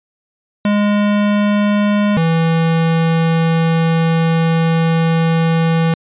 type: tone pair in turn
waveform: square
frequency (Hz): 206.3 / 164.05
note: G#3 / E3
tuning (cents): -11 / -8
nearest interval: major third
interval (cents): 397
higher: first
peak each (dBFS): -12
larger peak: neither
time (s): 0.65-2.17 / 2.17-5.94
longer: second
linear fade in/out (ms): 2
effects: resampled to 8000 Hz